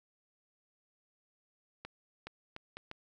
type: accelerating click train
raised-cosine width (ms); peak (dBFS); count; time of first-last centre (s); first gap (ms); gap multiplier
0.3; -27; 5; 1.85-2.914; 420; 0.7
effects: none